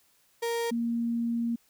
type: tone pair in turn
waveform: 35% pulse / sine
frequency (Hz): 466.2 / 233.7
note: A#4 / A#3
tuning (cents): 0 / +5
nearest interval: octave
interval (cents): 1195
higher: first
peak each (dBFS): -26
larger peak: neither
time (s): 0.42-0.71 / 0.71-1.56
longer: second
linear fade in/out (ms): 10
effects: white hiss -66 dBFS RMS until 1.69 s